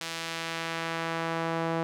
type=tone with band-pass filter sweep; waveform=sawtooth; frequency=164.81 Hz; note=E3; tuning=in tune; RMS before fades=-32 dBFS; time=0.01-1.83 s; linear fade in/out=0 ms; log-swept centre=4400 to 710 Hz; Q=0.7; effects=none